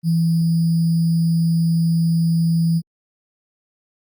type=tone with sample-and-hold; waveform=sine; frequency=165.6 Hz; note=E3; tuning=8 cents sharp; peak=-14 dBFS; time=0.03-2.82 s; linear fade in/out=50 ms; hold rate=4900 Hz; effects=Opus 32 kbps